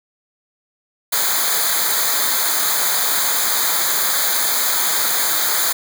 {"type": "noise with comb filter", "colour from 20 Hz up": "white", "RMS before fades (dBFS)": -18, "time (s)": [1.12, 5.73], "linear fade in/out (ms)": 10, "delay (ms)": 0.36, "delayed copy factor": -0.95, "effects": []}